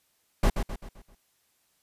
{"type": "noise with echo", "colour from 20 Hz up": "brown", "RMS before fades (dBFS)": -20, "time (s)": [0.43, 0.5], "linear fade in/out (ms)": 5, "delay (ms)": 130, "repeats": 5, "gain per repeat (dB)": -7, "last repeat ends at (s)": 1.15, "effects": ["white hiss -70 dBFS RMS until 1.82 s", "resampled to 32000 Hz"]}